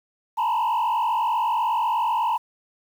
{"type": "tone with frequency modulation", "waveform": "sine", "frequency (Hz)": 932.3, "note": "A#5", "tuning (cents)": 0, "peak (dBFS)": -17, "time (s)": [0.37, 2.38], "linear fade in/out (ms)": 20, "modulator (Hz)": 48, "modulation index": 1.4, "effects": ["tanh soft clip ceiling -19 dBFS", "8-bit"]}